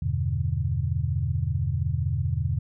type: chord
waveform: sine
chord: E minor seventh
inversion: none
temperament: equal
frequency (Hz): 82.41 / 98 / 123.47 / 146.83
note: E2 / G2 / B2 / D3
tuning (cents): 0 / 0 / 0 / 0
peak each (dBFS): -28 / -29 / -28 / -30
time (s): 0.02-2.59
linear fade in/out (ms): 5
effects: none